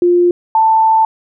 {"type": "tone pair in turn", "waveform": "sine", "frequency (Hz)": [351.7, 886.2], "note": ["F4", "A5"], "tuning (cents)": [12, 12], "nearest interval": "octave + major third", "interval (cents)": 1600, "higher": "second", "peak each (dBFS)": -7, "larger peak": "neither", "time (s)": [[0.02, 0.31], [0.55, 1.05]], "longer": "second", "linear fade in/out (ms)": 2, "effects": []}